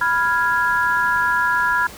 sine chord, F diminished, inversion second, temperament equal, 987.8 / 1396.9 / 1661.2 Hz, Cb6 / F6 / Ab6, 0 / 0 / 0 cents, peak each -20 dBFS, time 0.01-1.87 s, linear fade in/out 5 ms, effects pink hiss -38 dBFS RMS until 1.97 s

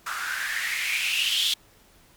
blue noise with band-pass filter sweep, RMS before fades -27 dBFS, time 0.06-1.54 s, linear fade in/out 5 ms, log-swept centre 1300 to 3500 Hz, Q 6.4, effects pink hiss -57 dBFS RMS until 2.16 s

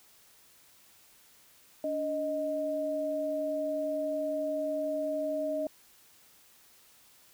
sine tone pair together, 288.6 / 622.3 Hz, D4 / D#5, -30 / 0 cents, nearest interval octave + minor second, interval 1330 cents, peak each -36 / -30 dBFS, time 1.84-5.67 s, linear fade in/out 2 ms, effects white hiss -60 dBFS RMS until 7.33 s

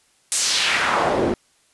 pink noise with band-pass filter sweep, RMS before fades -20 dBFS, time 0.32-1.34 s, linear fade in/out 0 ms, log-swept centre 9000 to 280 Hz, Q 1.6, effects white hiss -60 dBFS RMS until 1.73 s + resampled to 24000 Hz

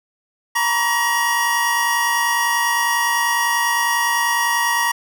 square tone cluster, 933 / 983 / 1136 / 1896 Hz, A#5 / B5 / C#6 / A#6, +1 / -8 / +42 / +29 cents, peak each -22 / -26 / -26 / -20 dBFS, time 0.55-4.92 s, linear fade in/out 10 ms, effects none

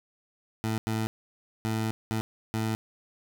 20% pulse tone bursts at uneven times, 110.5 Hz, A2, 8 cents sharp, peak -22 dBFS, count 5, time 0.64-0.78 / 0.87-1.07 / 1.65-1.91 / 2.11-2.21 / 2.54-2.75 s, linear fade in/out 0 ms, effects none

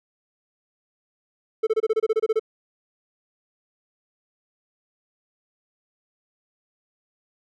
triangle tone bursts, 440 Hz, A4, in tune, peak -15 dBFS, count 12, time 1.63-2.396 s, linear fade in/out 10 ms, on 40 ms, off 26 ms, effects none

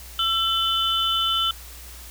sine tone cluster, 1343 / 3032 / 3513 Hz, E6 / F#7 / A7, +32 / +42 / -3 cents, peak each -25 / -22 / -26 dBFS, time 0.19-1.51 s, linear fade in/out 2 ms, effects added 60 Hz sine -41 dBFS peak until 2.1 s + white hiss -43 dBFS RMS until 2.1 s

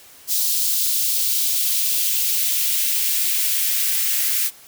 blue noise with high-pass filter sweep, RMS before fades -20 dBFS, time 0.27-4.51 s, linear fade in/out 50 ms, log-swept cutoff 4200 to 1800 Hz, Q 1.4, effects white hiss -46 dBFS RMS until 4.67 s

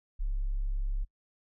sine tone, 34.21 Hz, C#1, 22 cents flat, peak -27 dBFS, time 0.19-1.05 s, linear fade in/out 20 ms, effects noise-tail reverb RT60 0.1 s tail -24 dB re dry + tanh soft clip ceiling -23 dBFS

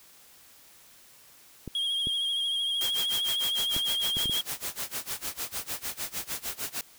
clicks, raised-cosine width 3 ms, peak -23 dBFS, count 6, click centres 1.677 / 2.071 / 3.765 / 4.169 / 4.257 / 4.296 s
triangle tone with vibrato, 3256 Hz, G#7, 35 cents flat, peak -25 dBFS, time 1.75-4.41 s, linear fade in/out 2 ms, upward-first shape triangle, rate 13 Hz, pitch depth 47 cents each way
white noise with tremolo, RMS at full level -32 dBFS, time 2.81-6.81 s, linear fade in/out 0 ms, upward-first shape sine, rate 6.6 Hz, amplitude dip 95%
effects white hiss -55 dBFS RMS until 6.98 s

